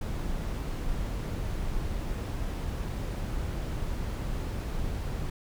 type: noise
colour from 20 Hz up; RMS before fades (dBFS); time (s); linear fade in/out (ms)
brown; -32; 0.01-5.3; 5
effects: none